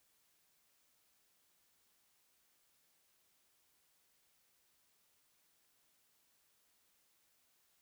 silence, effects white hiss -75 dBFS RMS until 7.81 s

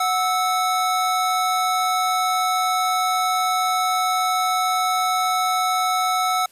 square tone pair together, 737.6 / 1309 Hz, F#5 / E6, -6 / -13 cents, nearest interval minor seventh, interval 993 cents, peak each -22 dBFS, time 0-6.46 s, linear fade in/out 5 ms, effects white hiss -54 dBFS RMS until 6.51 s + resampled to 32000 Hz

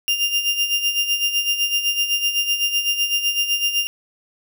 35% pulse tone with tremolo, 2800 Hz, F7, 4 cents sharp, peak -14 dBFS, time 0.08-3.87 s, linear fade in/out 0 ms, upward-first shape sine, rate 7.9 Hz, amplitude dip 65%, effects none

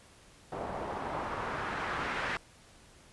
white noise with low-pass filter sweep, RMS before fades -36 dBFS, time 0.52-2.37 s, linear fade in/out 2 ms, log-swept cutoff 720 to 1900 Hz, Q 1.5, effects pink hiss -58 dBFS RMS until 3.12 s + resampled to 24000 Hz

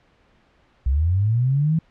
sine linear sweep, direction up, 61 to 165.1 Hz, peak -16 dBFS, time 0.86-1.79 s, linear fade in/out 5 ms, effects pink hiss -59 dBFS RMS until 1.9 s + low-pass 3000 Hz 12 dB/octave

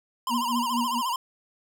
square tone with vibrato, 989 Hz, B5, 2 cents sharp, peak -26 dBFS, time 0.27-1.16 s, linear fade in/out 2 ms, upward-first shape sine, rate 14 Hz, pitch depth 120 cents each way
sine tone with tremolo, 239 Hz, A#3, 43 cents sharp, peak -24 dBFS, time 0.29-1.02 s, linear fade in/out 50 ms, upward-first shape sine, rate 4.5 Hz, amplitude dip 90%
effects none

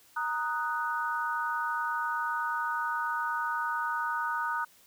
sine chord, D# minor, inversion second, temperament equal with one note detuned, 932.3 / 1244.5 / 1484.3 Hz, A#5 / D#6 / F#6, 0 / 0 / +5 cents, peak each -33 / -33 / -33 dBFS, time 0.16-4.65 s, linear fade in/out 10 ms, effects white hiss -60 dBFS RMS until 4.86 s

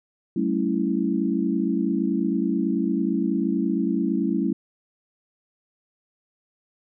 sine chord, A dominant seventh, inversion third, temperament equal with one note detuned, 190.97 / 220 / 277.2 / 329.6 Hz, G3 / A3 / C#4 / E4, -45 / 0 / 0 / 0 cents, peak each -26 dBFS, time 0.36-4.53 s, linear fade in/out 5 ms, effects none

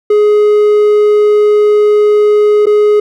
triangle tone with dropouts, 418.9 Hz, G#4, 15 cents sharp, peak -3 dBFS, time 0.1-3 s, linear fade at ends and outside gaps 5 ms, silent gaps 2.658-2.667 s, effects none

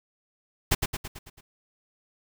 pink noise with echo, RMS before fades -21 dBFS, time 0.71-0.75 s, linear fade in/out 10 ms, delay 110 ms, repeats 6, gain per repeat -5 dB, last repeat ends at 1.41 s, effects none

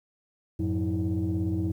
sine tone cluster, 90.3 / 107.2 / 180.3 / 321.7 Hz, F#2 / A2 / F#3 / E4, -42 / -45 / -45 / -42 cents, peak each -27 / -32 / -32 / -28 dBFS, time 0.59-1.72 s, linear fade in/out 10 ms, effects tanh soft clip ceiling -20 dBFS + 10-bit

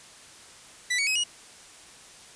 sawtooth tone with pitch steps, 1975.5 / 2243 / 2547 / 2892 Hz, B6 / C#7 / D#7 / F#7, 0 / +20 / +40 / -40 cents, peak -20 dBFS, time 0.9-1.24 s, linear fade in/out 10 ms, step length 85 ms, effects white hiss -49 dBFS RMS until 2.35 s + resampled to 22050 Hz

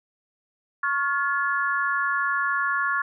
sine tone cluster, 1104 / 1407 / 1713 Hz, C#6 / F6 / A6, -7 / +12 / -47 cents, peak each -26 dBFS, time 0.83-3.02 s, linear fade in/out 5 ms, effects none

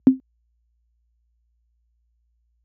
sine tone with exponential decay, 261.7 Hz, C4, in tune, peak -3 dBFS, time 0.07-0.2 s, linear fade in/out 0 ms, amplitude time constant 27 ms, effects added 58 Hz sine -48 dBFS peak until 2.64 s + high-pass 150 Hz 12 dB/octave

